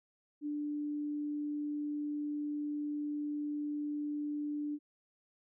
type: tone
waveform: sine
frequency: 295 Hz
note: D4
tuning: 8 cents sharp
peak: -34 dBFS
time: 0.41-4.79 s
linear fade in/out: 50 ms
effects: none